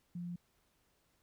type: tone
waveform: sine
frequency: 174.61 Hz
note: F3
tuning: in tune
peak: -39 dBFS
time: 0.15-0.36 s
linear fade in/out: 5 ms
effects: pink hiss -75 dBFS RMS until 1.22 s